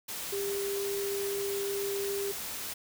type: tone in noise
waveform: sine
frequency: 398.8 Hz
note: G4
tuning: 30 cents sharp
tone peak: -31 dBFS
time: 0.32-2.32 s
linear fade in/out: 10 ms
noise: white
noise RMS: -38 dBFS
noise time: 0.08-2.74 s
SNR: +4 dB
effects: none